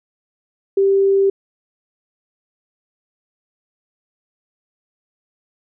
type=tone; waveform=sine; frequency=392 Hz; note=G4; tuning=in tune; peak=-11 dBFS; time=0.77-1.3 s; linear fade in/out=5 ms; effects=none